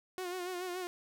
sawtooth tone with vibrato, 361.7 Hz, F#4, 39 cents flat, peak -33 dBFS, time 0.18-0.87 s, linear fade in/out 0 ms, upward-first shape sine, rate 7 Hz, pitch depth 53 cents each way, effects none

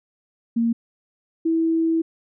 sine tone pair in turn, 231.6 / 326.7 Hz, A#3 / E4, -11 / -15 cents, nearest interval tritone, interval 596 cents, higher second, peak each -17 dBFS, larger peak neither, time 0.56-0.73 / 1.45-2.02 s, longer second, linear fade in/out 10 ms, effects none

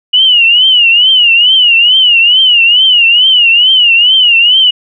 sine tone with vibrato, 2909 Hz, F#7, 30 cents flat, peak -3 dBFS, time 0.13-4.71 s, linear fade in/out 10 ms, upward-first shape triangle, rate 2.3 Hz, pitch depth 150 cents each way, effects none

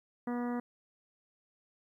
harmonic tone, 242.3 Hz, B3, 33 cents flat, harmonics 1 / 2 / 3 / 4 / 5 / 6 / 7 / 8, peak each -33 / -41 / -44 / -46 / -48 / -53 / -54 / -53 dBFS, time 0.27-0.6 s, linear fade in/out 5 ms, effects 12-bit

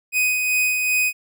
45% pulse tone with tremolo, 2500 Hz, D#7, 8 cents sharp, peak -16 dBFS, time 0.12-1.13 s, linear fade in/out 50 ms, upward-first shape sine, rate 2.6 Hz, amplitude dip 35%, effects none

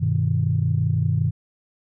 sine chord, G augmented, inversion none, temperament equal, 98 / 123.47 / 155.56 Hz, G2 / B2 / D#3, 0 / 0 / 0 cents, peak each -22 dBFS, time 0-1.31 s, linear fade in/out 20 ms, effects tanh soft clip ceiling -8 dBFS

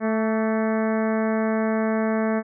harmonic tone with a mistuned harmonic, 220 Hz, A3, in tune, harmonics 1 / 2 / 3 / 4 / 5 / 6 / 7 / 8 / 9 / 10, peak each -22 / -27 / -27 / -35 / -35 / -38 / -37 / -37 / -42 / -42 dBFS, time 0-2.43 s, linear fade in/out 50 ms, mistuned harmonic 5, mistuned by +40 cents, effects none

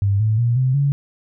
sine tone with pitch steps, 99.8 / 108.83 / 118.68 / 129.42 / 141.14 Hz, G2 / A2 / A#2 / C3 / C#3, +32 / -19 / +31 / -19 / +32 cents, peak -14 dBFS, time 0.02-0.92 s, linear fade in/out 0 ms, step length 180 ms, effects none

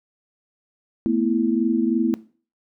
sine chord, A suspended second, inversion none, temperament equal with one note detuned, 223.8 / 246.9 / 329.6 Hz, A3 / B3 / E4, +30 / 0 / 0 cents, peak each -22 dBFS, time 1.06-2.14 s, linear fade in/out 0 ms, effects noise-tail reverb RT60 0.4 s tail -19 dB re dry

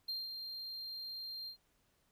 triangle tone with ADSR envelope, 4186 Hz, C8, in tune, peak -35 dBFS, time 0.08-1.57 s, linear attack 9 ms, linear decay 190 ms, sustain -6 dB, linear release 94 ms, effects pink hiss -75 dBFS RMS until 2.11 s

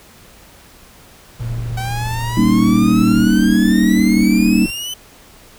brown noise, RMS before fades -29 dBFS, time 1.39-4.71 s, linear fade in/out 10 ms
sine tone, 116.9 Hz, A#2, 5 cents sharp, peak -21 dBFS, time 1.4-3.27 s, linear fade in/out 10 ms
sawtooth exponential sweep, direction up, 758 to 3052 Hz, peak -20 dBFS, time 1.77-4.94 s, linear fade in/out 5 ms
sine chord, Eb dominant seventh, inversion first, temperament just, 194.45 / 233.3 / 280 / 311.1 Hz, G3 / Bb3 / Db4 / Eb4, -14 / +2 / +18 / 0 cents, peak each -14 / -14 / -20 / -16 dBFS, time 2.37-4.66 s, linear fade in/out 5 ms
effects pink hiss -44 dBFS RMS until 5.58 s

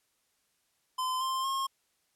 square tone with pitch steps, 1026 / 1050.6 / 1075.8 Hz, C6 / C6 / C6, -34 / +7 / +48 cents, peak -30 dBFS, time 0.98-1.67 s, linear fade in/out 10 ms, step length 230 ms, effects white hiss -74 dBFS RMS until 2.15 s + low-pass 12000 Hz 12 dB/octave

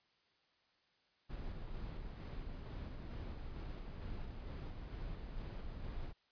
brown noise with tremolo, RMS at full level -44 dBFS, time 1.29-6.13 s, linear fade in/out 20 ms, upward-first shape square, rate 2.2 Hz, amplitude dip 25%, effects white hiss -75 dBFS RMS until 6.31 s + resampled to 11025 Hz

